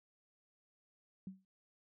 sine tone with exponential decay, 190 Hz, F#3, 46 cents sharp, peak -40 dBFS, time 1.27-1.45 s, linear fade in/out 2 ms, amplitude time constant 38 ms, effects none

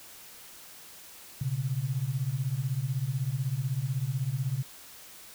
sine beating tone pair, 122.5 / 138.5 Hz, B2 / C#3, -14 / -1 cents, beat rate 16 Hz, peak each -31 / -30 dBFS, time 1.41-4.63 s, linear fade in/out 5 ms, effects white hiss -49 dBFS RMS until 5.34 s

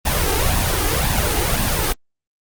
pink noise with flanger, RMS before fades -18 dBFS, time 0.05-1.93 s, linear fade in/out 10 ms, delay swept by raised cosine 1.1 to 2.5 ms, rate 1.9 Hz, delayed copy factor +0.7, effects Opus 24 kbps

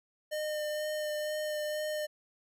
square tone with vibrato, 607 Hz, D#5, 43 cents flat, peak -33 dBFS, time 0.31-2.07 s, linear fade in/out 20 ms, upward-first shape sine, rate 2.1 Hz, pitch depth 13 cents each way, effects none

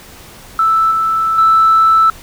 sine tone with level steps, 1318.5 Hz, E6, in tune, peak -8 / -11 / -5 dBFS, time 0.59-2.1 s, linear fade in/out 2 ms, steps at 0.91 / 1.38 s, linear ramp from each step 5 ms, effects tanh soft clip ceiling -2 dBFS + pink hiss -37 dBFS RMS until 2.22 s

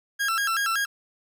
40% pulse tone with vibrato, 1480 Hz, F#6, in tune, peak -22 dBFS, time 0.19-0.86 s, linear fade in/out 20 ms, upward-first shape square, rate 5.3 Hz, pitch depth 170 cents each way, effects none

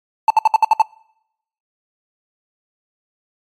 triangle tone bursts, 880 Hz, A5, in tune, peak -5 dBFS, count 7, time 0.28-0.819 s, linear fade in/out 2 ms, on 23 ms, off 63 ms, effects noise-tail reverb RT60 0.8 s tail -26 dB re dry + MP3 64 kbps

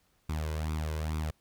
sawtooth tone with flanger, 77.78 Hz, D#2, in tune, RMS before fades -33 dBFS, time 0.29-1.31 s, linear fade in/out 5 ms, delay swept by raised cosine 0.83 to 2.03 ms, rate 2.3 Hz, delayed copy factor +0.7, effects pink hiss -71 dBFS RMS until 1.4 s

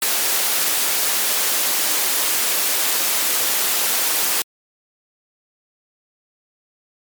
white high-pass noise, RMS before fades -19 dBFS, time 0.02-4.42 s, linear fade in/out 2 ms, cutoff 310 Hz, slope 12 dB/octave, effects MP3 96 kbps

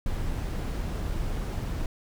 brown noise, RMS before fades -30 dBFS, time 0.06-1.86 s, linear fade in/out 2 ms, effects none

